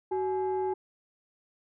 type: tone pair together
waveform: sine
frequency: 376.4 / 845 Hz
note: F#4 / G#5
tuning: +30 / +30 cents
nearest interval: octave + major second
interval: 1400 cents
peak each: -27 / -31 dBFS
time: 0.11-0.74 s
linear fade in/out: 10 ms
effects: tanh soft clip ceiling -22 dBFS